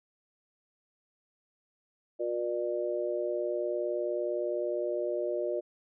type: harmonic tone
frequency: 119.7 Hz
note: A#2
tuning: 46 cents sharp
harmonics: 3 / 4 / 5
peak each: -33 / -36 / -32 dBFS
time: 2.19-5.61 s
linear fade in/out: 20 ms
effects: none